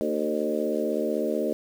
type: harmonic tone with a mistuned harmonic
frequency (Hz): 76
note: D#2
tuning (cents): -40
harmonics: 3 / 4 / 5 / 6 / 7 / 8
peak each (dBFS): -31 / -31 / -31 / -31 / -31 / -31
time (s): 0.01-1.53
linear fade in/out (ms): 0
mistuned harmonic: 6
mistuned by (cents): -20
effects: 8-bit